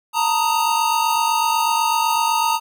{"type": "tone cluster", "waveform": "square", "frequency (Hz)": [901, 949, 1248], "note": ["A5", "A#5", "D#6"], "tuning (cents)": [41, 31, 5], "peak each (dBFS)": [-20, -22, -24], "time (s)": [0.13, 2.6], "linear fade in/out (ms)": 50, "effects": []}